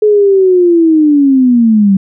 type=linear sweep; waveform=sine; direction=down; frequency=428.4 to 189.7 Hz; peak=-4 dBFS; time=0.02-1.97 s; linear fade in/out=5 ms; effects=none